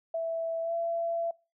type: tone with pitch glide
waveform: sine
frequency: 659.3 to 673.2 Hz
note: E5 to E5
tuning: 0 to +36 cents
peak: -28 dBFS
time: 0.14-1.31 s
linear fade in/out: 5 ms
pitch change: +36 cents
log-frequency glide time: 0.62-0.73 s
effects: noise-tail reverb RT60 0.3 s tail -23 dB re dry